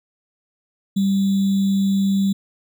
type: tone with sample-and-hold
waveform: sine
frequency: 196 Hz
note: G3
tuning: in tune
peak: -15 dBFS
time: 0.96-2.33 s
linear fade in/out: 10 ms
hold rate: 3675 Hz
effects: none